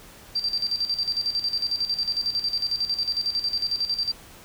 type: tone with tremolo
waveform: sine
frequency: 4699 Hz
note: D8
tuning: in tune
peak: -21 dBFS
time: 0.35-4.12 s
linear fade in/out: 10 ms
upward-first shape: square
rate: 11 Hz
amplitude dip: 70%
effects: pink hiss -47 dBFS RMS until 4.44 s